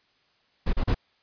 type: noise bursts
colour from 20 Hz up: brown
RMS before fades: -22 dBFS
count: 3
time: 0.66-0.946 s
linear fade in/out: 10 ms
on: 72 ms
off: 35 ms
effects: white hiss -66 dBFS RMS until 1.22 s + resampled to 11025 Hz